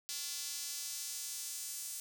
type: tone with high-pass filter sweep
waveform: square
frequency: 156.5 Hz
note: D#3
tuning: 10 cents sharp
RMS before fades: -42 dBFS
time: 0.09-2 s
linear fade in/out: 0 ms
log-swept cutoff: 5000 to 7600 Hz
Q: 1.3
effects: none